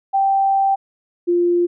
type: tone pair in turn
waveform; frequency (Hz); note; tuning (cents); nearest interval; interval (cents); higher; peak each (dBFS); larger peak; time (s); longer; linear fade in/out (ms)
sine; 782 / 349; G5 / F4; -4 / -1; octave + major second; 1397; first; -13; neither; 0.13-0.76 / 1.27-1.67; first; 20
effects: none